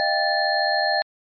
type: tone cluster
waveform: sine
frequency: 615 / 694 / 788 / 1749 / 4223 Hz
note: D#5 / F5 / G5 / A6 / C8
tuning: -20 / -11 / +9 / -11 / +15 cents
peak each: -25 / -26 / -24 / -24 / -26 dBFS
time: 0-1.02 s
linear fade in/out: 0 ms
effects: MP3 32 kbps